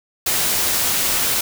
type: noise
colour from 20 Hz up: white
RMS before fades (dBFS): -19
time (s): 0.26-1.41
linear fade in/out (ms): 5
effects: none